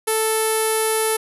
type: tone with low-pass filter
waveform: sawtooth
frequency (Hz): 440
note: A4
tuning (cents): 0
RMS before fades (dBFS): -20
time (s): 0.07-1.17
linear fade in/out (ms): 10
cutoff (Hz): 11000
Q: 9.8
effects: none